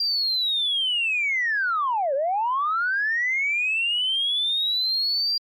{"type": "linear two-way sweep", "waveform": "sine", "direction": "down then up", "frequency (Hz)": [4775, 523.3, 4775], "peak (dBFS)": -20, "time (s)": [0, 5.38], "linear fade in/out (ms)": 5, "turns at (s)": 2.14, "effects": ["tanh soft clip ceiling -16 dBFS", "AAC 48 kbps"]}